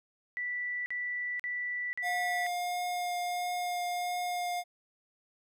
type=tone bursts; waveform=sine; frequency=1967 Hz; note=B6; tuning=7 cents flat; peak=-32 dBFS; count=4; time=0.37-2.465 s; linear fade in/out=0 ms; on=490 ms; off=45 ms
type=tone with vibrato; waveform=square; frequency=712 Hz; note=F5; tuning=33 cents sharp; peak=-32 dBFS; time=2.02-4.64 s; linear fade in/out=50 ms; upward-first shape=triangle; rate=1.5 Hz; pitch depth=9 cents each way
effects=none